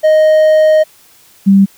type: tone pair in turn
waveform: triangle / sine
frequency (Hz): 622.3 / 196.01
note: D#5 / G3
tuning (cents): 0 / 0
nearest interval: octave + minor sixth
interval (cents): 2000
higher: first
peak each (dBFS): -3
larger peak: neither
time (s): 0.03-0.84 / 1.46-1.66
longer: first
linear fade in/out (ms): 20
effects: white hiss -45 dBFS RMS until 1.77 s

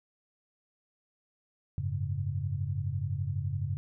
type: chord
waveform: sine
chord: F# suspended second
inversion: none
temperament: equal with one note detuned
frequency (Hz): 91.97 / 103.83 / 138.59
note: F#2 / G#2 / C#3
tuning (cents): -10 / 0 / 0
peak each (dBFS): -34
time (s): 1.78-3.77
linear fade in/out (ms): 0
effects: none

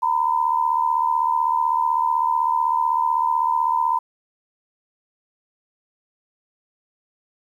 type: tone pair together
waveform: sine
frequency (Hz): 924.1 / 1000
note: A#5 / B5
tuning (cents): -15 / +21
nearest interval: minor second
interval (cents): 136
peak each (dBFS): -20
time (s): 0.02-3.99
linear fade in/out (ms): 10
effects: 9-bit

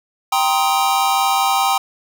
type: chord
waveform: square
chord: C minor seventh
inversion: second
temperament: just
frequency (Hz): 784.9 / 941.9 / 1046.5 / 1255.8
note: G5 / Bb5 / C6 / Eb6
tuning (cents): +2 / +18 / 0 / +16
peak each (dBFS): -18 / -22 / -23 / -22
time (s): 0.32-1.78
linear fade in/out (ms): 5
effects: none

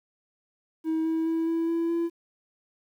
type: tone with pitch steps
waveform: triangle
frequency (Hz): 320 / 323.3 / 326.7 / 330.1 / 333.6 / 337.1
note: D#4 / E4 / E4 / E4 / E4 / E4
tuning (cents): +49 / -34 / -15 / +2 / +21 / +39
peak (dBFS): -21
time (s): 0.84-2.1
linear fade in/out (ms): 50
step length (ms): 210
effects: tanh soft clip ceiling -18 dBFS + 10-bit

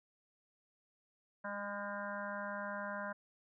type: harmonic tone with a mistuned harmonic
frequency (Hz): 203.4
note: G#3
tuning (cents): -36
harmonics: 1 / 3 / 4 / 5 / 6 / 7 / 8 / 9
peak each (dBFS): -47 / -44 / -53 / -45 / -55 / -47 / -46 / -55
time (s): 1.44-3.13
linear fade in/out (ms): 10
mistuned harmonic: 8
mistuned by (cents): -33
effects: none

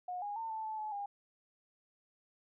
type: tone with pitch steps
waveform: sine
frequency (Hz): 723 / 821 / 902 / 880 / 871 / 857 / 809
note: F#5 / G#5 / A5 / A5 / A5 / A5 / G#5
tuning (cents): -40 / -20 / +43 / 0 / -18 / -46 / -46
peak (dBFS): -37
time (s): 0.08-1.06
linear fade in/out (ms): 5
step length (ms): 140
effects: none

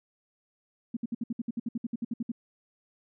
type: tone bursts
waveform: sine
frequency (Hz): 232.4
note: A#3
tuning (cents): -5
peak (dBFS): -28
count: 16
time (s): 0.94-2.318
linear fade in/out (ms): 5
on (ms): 28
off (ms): 62
effects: none

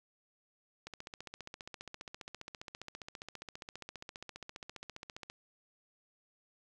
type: click train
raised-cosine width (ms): 0.2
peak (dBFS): -27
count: 67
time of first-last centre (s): 0.87-5.3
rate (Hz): 14.9
effects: none

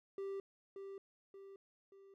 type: tone with echo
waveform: triangle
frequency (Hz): 392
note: G4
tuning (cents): 0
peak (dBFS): -38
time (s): 0.18-0.4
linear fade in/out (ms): 2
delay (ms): 580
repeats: 3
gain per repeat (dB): -6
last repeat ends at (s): 2.14
effects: none

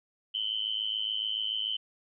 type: tone with amplitude modulation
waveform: sine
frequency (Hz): 3051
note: G7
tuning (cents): -48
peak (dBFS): -25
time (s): 0.34-1.77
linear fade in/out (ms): 10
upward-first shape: sine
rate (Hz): 107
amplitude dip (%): 95
effects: none

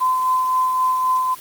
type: tone with tremolo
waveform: sine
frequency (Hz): 1024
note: C6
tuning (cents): -38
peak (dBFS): -14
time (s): 0-1.35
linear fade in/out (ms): 20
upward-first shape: sine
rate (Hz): 3.8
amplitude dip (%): 30
effects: white hiss -39 dBFS RMS until 1.4 s + Opus 24 kbps

